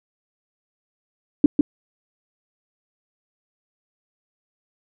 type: tone with echo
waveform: sine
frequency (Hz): 290.1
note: D4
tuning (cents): -21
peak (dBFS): -7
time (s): 1.44-1.46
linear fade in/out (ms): 2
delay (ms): 150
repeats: 1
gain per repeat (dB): -4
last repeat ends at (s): 1.61
effects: none